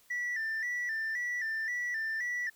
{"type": "tone with vibrato", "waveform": "sine", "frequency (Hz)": 1864.7, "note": "A#6", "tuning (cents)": 0, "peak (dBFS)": -29, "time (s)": [0.1, 2.5], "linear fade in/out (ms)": 10, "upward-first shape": "square", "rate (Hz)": 1.9, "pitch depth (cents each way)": 78, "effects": ["tanh soft clip ceiling -30 dBFS", "white hiss -64 dBFS RMS until 2.55 s"]}